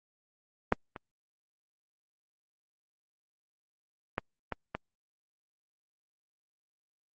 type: clicks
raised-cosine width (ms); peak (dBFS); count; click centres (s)
0.5; -7 / -26 / -15 / -18 / -18; 5; 0.724 / 0.962 / 4.181 / 4.523 / 4.75
effects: Opus 24 kbps